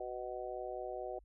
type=harmonic tone; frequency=124.5 Hz; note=B2; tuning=14 cents sharp; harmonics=3 / 4 / 5 / 6; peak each=-45 / -45 / -44 / -45 dBFS; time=0-1.19 s; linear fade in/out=5 ms; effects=added 50 Hz sine -60 dBFS peak until 1.24 s